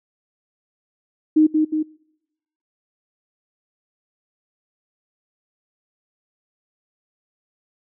sine tone with echo, 310 Hz, D#4, 6 cents flat, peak -10 dBFS, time 1.36-1.47 s, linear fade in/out 10 ms, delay 180 ms, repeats 2, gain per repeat -4 dB, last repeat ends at 1.83 s, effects noise-tail reverb RT60 0.9 s tail -25 dB re dry

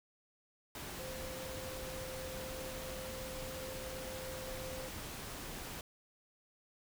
sine tone in noise, 520 Hz, C5, 11 cents flat, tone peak -45 dBFS, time 0.99-4.88 s, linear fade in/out 2 ms, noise pink, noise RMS -45 dBFS, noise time 0.75-5.81 s, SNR -3 dB, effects none

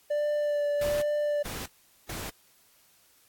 triangle tone with vibrato, 587.3 Hz, D5, in tune, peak -23 dBFS, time 0.1-1.43 s, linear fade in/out 10 ms, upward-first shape sine, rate 1.2 Hz, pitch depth 16 cents each way
pink noise bursts, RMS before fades -37 dBFS, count 3, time 0.81-2.3 s, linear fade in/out 5 ms, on 210 ms, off 430 ms
effects white hiss -62 dBFS RMS until 3.28 s + AAC 64 kbps

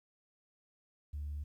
sine tone, 73.42 Hz, D2, in tune, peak -36 dBFS, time 1.13-1.44 s, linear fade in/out 10 ms, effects tanh soft clip ceiling -34 dBFS + 12-bit

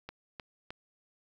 click train, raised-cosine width 0.3 ms, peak -25 dBFS, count 3, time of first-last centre 0.09-0.705 s, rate 3.25 Hz, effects 10-bit

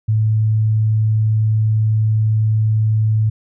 sine tone, 109 Hz, A2, 16 cents flat, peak -12 dBFS, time 0.08-3.3 s, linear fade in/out 10 ms, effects none

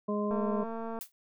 harmonic tone, 207.7 Hz, G#3, in tune, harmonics 1 / 2 / 3 / 5, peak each -31 / -34 / -36 / -38 dBFS, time 0.08-0.64 s, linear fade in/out 10 ms
click train, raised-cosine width 1 ms, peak -26 dBFS, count 155, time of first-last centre 0.31-0.988 s, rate 227 Hz
blue noise with exponential decay, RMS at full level -35 dBFS, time 1.01-1.12 s, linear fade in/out 1 ms, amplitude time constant 22 ms
effects none

